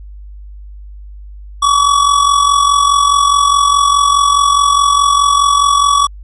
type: tone with amplitude modulation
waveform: square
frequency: 1137 Hz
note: C#6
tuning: 44 cents sharp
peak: -6 dBFS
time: 1.62-6.07 s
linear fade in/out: 10 ms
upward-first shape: sine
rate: 44.8 Hz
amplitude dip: 60%
effects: added 50 Hz sine -29 dBFS peak until 6.23 s + resampled to 24000 Hz